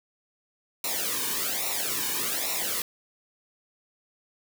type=noise with flanger; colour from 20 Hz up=white; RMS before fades=-29 dBFS; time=0.84-2.82 s; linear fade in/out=2 ms; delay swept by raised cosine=0.62 to 1.52 ms; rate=1.2 Hz; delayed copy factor=-0.8; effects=none